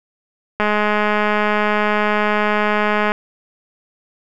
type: click train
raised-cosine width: 0.5 ms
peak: -3 dBFS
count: 530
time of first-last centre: 0.6-3.119 s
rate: 210 Hz
effects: none